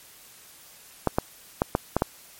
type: clicks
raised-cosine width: 1 ms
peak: -6 dBFS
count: 6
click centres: 1.073 / 1.185 / 1.619 / 1.751 / 1.966 / 2.021 s
effects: white hiss -50 dBFS RMS until 2.39 s + MP3 64 kbps